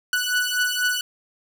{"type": "beating tone pair", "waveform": "sawtooth", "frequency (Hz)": [1479, 1483.1], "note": ["F#6", "F#6"], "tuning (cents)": [-1, 4], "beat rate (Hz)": 4.1, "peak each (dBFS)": -20, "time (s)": [0.13, 1.01], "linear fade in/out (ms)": 2, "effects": []}